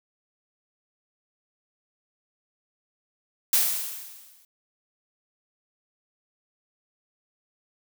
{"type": "noise with exponential decay", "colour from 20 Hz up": "blue", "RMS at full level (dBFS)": -19, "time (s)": [3.53, 4.45], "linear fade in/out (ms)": 2, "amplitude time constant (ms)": 200, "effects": []}